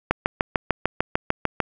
click train, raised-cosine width 0.5 ms, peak -3 dBFS, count 11, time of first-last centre 0.11-1.603 s, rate 6.7 Hz, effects none

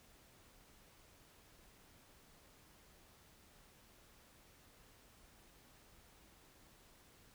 silence, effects pink hiss -65 dBFS RMS until 7.34 s

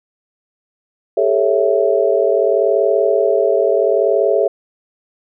sine chord, A dominant seventh, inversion third, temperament equal with one note detuned, 399.3 / 440 / 554.4 / 659.3 Hz, G4 / A4 / C#5 / E5, +32 / 0 / 0 / 0 cents, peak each -17 dBFS, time 1.17-4.48 s, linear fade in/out 5 ms, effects none

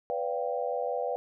sine chord, G dominant seventh, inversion first, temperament equal with one note detuned, 493.9 / 573.9 / 698.5 / 784 Hz, B4 / D5 / F5 / G5, 0 / -40 / 0 / 0 cents, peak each -32 / -34 / -35 / -36 dBFS, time 0.1-1.16 s, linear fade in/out 0 ms, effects none

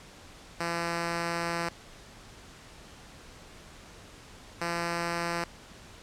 5% pulse tone pair in turn, 169.7 / 170.56 Hz, F3 / F3, -49 / -41 cents, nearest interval unison, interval 8 cents, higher second, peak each -18 dBFS, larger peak neither, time 0.6-1.69 / 4.61-5.44 s, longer first, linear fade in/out 2 ms, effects pink hiss -50 dBFS RMS until 6.02 s + low-pass 8000 Hz 12 dB/octave

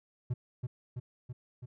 triangle tone with echo, 123.47 Hz, B2, in tune, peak -27 dBFS, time 0.3-0.34 s, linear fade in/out 10 ms, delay 330 ms, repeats 4, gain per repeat -3 dB, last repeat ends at 1.66 s, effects none

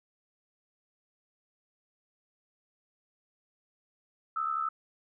sine tone pair together, 1247 / 1318.5 Hz, D#6 / E6, +3 / 0 cents, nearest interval minor second, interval 97 cents, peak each -34 / -30 dBFS, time 4.36-4.69 s, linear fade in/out 5 ms, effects none

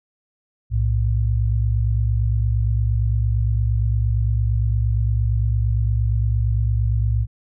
sine tone pair together, 61.74 / 110.45 Hz, B1 / A2, 0 / +7 cents, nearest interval minor seventh, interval 1007 cents, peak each -19 / -19 dBFS, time 0.7-7.27 s, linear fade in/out 50 ms, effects none

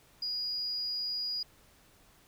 sine tone, 4891 Hz, D#8, 31 cents flat, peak -31 dBFS, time 0.22-1.43 s, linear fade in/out 5 ms, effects tanh soft clip ceiling -27 dBFS + pink hiss -62 dBFS RMS until 2.27 s

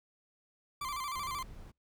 40% pulse tone with vibrato, 1100 Hz, C#6, 14 cents flat, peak -35 dBFS, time 0.81-1.43 s, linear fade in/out 5 ms, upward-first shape square, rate 13 Hz, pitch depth 94 cents each way
brown noise with exponential decay, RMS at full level -49 dBFS, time 0.81-1.78 s, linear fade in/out 2 ms, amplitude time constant 210 ms
brown noise, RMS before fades -49 dBFS, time 1.14-1.72 s, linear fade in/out 20 ms
effects none

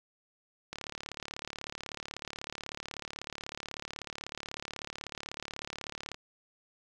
click train, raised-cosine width 0.2 ms, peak -21 dBFS, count 197, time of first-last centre 0.73-6.144 s, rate 36.2 Hz, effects none

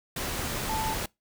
sine tone in noise, 878 Hz, A5, 4 cents flat, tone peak -29 dBFS, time 0.69-0.94 s, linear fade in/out 5 ms, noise pink, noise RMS -32 dBFS, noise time 0.16-1.06 s, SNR 0 dB, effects noise-tail reverb RT60 0.2 s tail -24 dB re dry

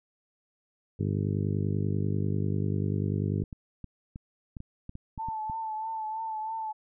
harmonic tone, 50.2 Hz, G1, 42 cents sharp, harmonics 2 / 3 / 4 / 5 / 6 / 7 / 8 / 9, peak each -29 / -31 / -34 / -39 / -38 / -42 / -39 / -45 dBFS, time 0.99-3.44 s, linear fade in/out 10 ms
clicks, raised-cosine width 5 ms, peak -27 dBFS, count 11, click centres 3.437 / 3.528 / 3.843 / 4.159 / 4.568 / 4.604 / 4.894 / 4.954 / 5.178 / 5.286 / 5.498 s
sine tone with vibrato, 880 Hz, A5, in tune, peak -31 dBFS, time 5.18-6.73 s, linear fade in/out 20 ms, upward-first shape triangle, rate 3.1 Hz, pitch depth 42 cents each way
effects none

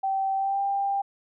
sine tone with pitch glide, 775 to 794 Hz, G5 to G5, -20 to +22 cents, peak -23 dBFS, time 0.03-1.02 s, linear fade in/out 10 ms, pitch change +42 cents, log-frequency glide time 0.36-0.61 s, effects none

